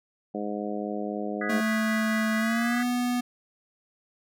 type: harmonic tone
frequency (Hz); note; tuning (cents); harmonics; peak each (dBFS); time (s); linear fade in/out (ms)
103.83; G#2; 0; 2 / 3 / 4 / 5 / 6 / 7; -33 / -35 / -36 / -37 / -38 / -38; 0.34-1.61; 10
type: chord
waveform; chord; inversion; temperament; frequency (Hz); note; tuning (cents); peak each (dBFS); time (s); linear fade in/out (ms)
sine; G# minor seventh; second; equal; 1244.5 / 1480 / 1661.2 / 1975.5; D#6 / F#6 / G#6 / B6; 0 / 0 / 0 / 0; -37 / -38 / -34 / -34; 1.41-2.83; 5
type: tone with pitch glide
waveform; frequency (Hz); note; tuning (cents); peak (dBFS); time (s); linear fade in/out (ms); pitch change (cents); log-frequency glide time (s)
square; 220 to 245.5; A3 to B3; 0 to -10; -25; 1.49-3.21; 10; +190; 2.38-2.84
effects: none